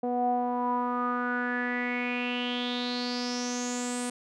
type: tone with low-pass filter sweep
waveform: sawtooth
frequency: 245.3 Hz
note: B3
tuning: 12 cents flat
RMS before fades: -30 dBFS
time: 0.03-4.1 s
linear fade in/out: 5 ms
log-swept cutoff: 630 to 8900 Hz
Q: 7.7
effects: none